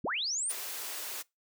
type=linear sweep; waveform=sine; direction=up; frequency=93 to 9780 Hz; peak=-30 dBFS; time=0.04-0.52 s; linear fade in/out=5 ms
type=high-pass noise; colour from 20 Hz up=white; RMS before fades=-39 dBFS; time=0.49-1.23 s; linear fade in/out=20 ms; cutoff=350 Hz; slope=24 dB/octave
effects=noise-tail reverb RT60 0.2 s tail -23 dB re dry